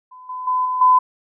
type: tone with level steps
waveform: sine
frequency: 1011 Hz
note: B5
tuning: 40 cents sharp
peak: -38 / -26 / -16 / -19 / -9 dBFS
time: 0.11-0.99 s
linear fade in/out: 10 ms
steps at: 0.29 / 0.47 / 0.65 / 0.81 s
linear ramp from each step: 5 ms
effects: none